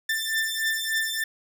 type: beating tone pair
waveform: sawtooth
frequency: 1778 / 1781.4 Hz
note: A6 / A6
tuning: +18 / +21 cents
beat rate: 3.4 Hz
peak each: -24 dBFS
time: 0.09-1.24 s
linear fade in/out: 5 ms
effects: none